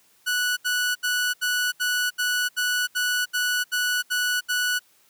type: tone bursts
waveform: sawtooth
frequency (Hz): 1476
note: F#6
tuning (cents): -5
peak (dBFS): -18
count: 12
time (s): 0.26-4.794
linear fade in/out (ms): 20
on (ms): 310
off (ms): 74
effects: white hiss -60 dBFS RMS until 5.09 s + high-pass 100 Hz 12 dB/octave